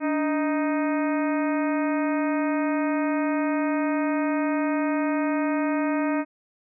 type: harmonic tone with a mistuned harmonic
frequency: 311.1 Hz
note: D#4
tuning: in tune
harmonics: 1 / 2 / 3 / 4 / 5 / 6 / 7 / 8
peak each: -23 / -29 / -33 / -35 / -37 / -39 / -40 / -41 dBFS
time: 0-6.25 s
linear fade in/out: 50 ms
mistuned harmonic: 1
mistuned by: -110 cents
effects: none